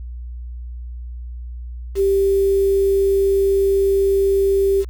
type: tone with quantisation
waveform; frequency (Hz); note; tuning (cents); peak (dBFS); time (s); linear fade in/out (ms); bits
sine; 392; G4; 0; -13; 1.95-4.85; 50; 6
effects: added 60 Hz sine -28 dBFS peak until 4.89 s